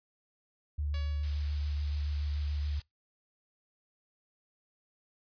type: tone with vibrato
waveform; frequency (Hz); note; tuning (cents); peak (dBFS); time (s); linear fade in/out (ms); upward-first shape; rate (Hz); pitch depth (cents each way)
sine; 73.42; D2; 0; -30; 0.78-2.8; 10; square; 7; 15
type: tone with exponential decay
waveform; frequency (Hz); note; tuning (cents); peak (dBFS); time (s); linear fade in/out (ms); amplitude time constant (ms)
5% pulse; 565; C#5; +33; -31; 0.94-1.82; 2; 190
type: noise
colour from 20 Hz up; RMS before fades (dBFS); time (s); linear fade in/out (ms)
blue; -42; 1.23-2.82; 5
effects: noise-tail reverb RT60 0.2 s tail -26 dB re dry + resampled to 11025 Hz